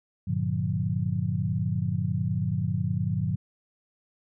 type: chord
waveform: sine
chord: G minor seventh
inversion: none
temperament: equal with one note detuned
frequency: 98 / 116.54 / 146.83 / 178.28 Hz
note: G2 / Bb2 / D3 / F3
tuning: 0 / 0 / 0 / +36 cents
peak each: -30 dBFS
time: 0.27-3.36 s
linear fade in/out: 10 ms
effects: none